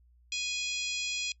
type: harmonic tone with a mistuned harmonic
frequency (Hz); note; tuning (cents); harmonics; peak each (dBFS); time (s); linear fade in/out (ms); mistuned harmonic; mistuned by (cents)
830.6; G#5; 0; 3 / 4 / 5 / 6 / 7 / 8 / 9; -35 / -37 / -39 / -41 / -42 / -43 / -44; 0.32-1.32; 2; 8; +61
effects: noise-tail reverb RT60 0.1 s tail -23 dB re dry + added 60 Hz sine -59 dBFS peak until 1.4 s